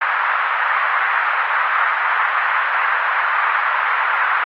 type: band-pass noise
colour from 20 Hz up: white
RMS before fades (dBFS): -18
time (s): 0.01-4.44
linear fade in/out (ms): 5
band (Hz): 1000 to 1700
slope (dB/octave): 24
effects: low-pass 3000 Hz 12 dB/octave + AAC 32 kbps